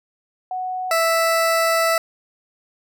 sine / 20% pulse tone pair in turn, 740 / 659.3 Hz, F#5 / E5, 0 / 0 cents, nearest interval major second, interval 200 cents, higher first, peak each -23 / -11 dBFS, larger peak second, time 0.51-0.91 / 0.91-1.98 s, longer second, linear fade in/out 2 ms, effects none

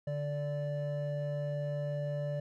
triangle tone pair together, 145.71 / 584 Hz, D3 / D5, -13 / -10 cents, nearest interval 2 octaves, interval 2403 cents, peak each -32 / -34 dBFS, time 0.07-2.4 s, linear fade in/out 5 ms, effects tanh soft clip ceiling -23 dBFS

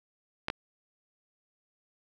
clicks, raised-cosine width 0.3 ms, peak -14 dBFS, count 2, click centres 0.484 / 0.501 s, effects none

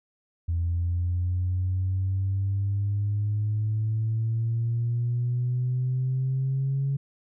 sine exponential sweep, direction up, 84.2 to 138.6 Hz, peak -22 dBFS, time 0.48-6.97 s, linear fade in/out 10 ms, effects tanh soft clip ceiling -19 dBFS

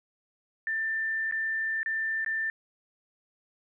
sine tone with dropouts, 1783 Hz, A6, 22 cents sharp, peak -27 dBFS, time 0.67-2.5 s, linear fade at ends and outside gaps 1 ms, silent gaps 1.312-1.323 / 1.831-1.86 / 2.247-2.262 s, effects none

